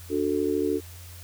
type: chord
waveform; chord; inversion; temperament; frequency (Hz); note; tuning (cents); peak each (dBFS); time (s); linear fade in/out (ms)
sine; D major; none; just; 293.7 / 367.1 / 440.5; D4 / F#4 / A4; 0 / -14 / +2; -27; 0.09-0.81; 50
effects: added 87 Hz sine -42 dBFS peak until 1.23 s + white hiss -48 dBFS RMS until 1.23 s